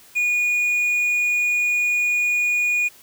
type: tone with quantisation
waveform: triangle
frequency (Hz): 2450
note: D#7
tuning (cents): -27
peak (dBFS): -16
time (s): 0.15-2.89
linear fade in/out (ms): 20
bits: 7
effects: white hiss -49 dBFS RMS until 3.02 s